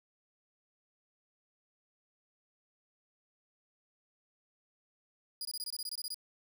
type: tone bursts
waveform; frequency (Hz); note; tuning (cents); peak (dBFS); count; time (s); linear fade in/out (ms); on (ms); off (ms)
sawtooth; 4894; D#8; -29; -34; 12; 5.41-6.144; 2; 41; 22
effects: none